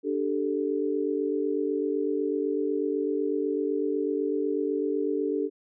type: chord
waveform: sine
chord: D suspended fourth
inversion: none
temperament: equal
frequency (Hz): 293.7 / 392 / 440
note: D4 / G4 / A4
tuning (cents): 0 / 0 / 0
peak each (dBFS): -29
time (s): 0.03-5.5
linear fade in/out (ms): 50
effects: none